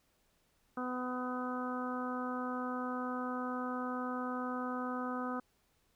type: harmonic tone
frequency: 251.1 Hz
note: B3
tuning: 29 cents sharp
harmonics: 1 / 2 / 3 / 4 / 5 / 6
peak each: -38 / -43 / -45 / -45 / -41 / -48 dBFS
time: 0.77-5.4 s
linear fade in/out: 5 ms
effects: pink hiss -74 dBFS RMS until 5.95 s